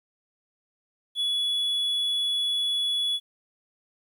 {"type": "tone", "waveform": "triangle", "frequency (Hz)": 3398, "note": "G#7", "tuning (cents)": 39, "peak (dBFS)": -22, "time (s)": [1.15, 3.2], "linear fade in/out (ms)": 50, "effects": ["10-bit"]}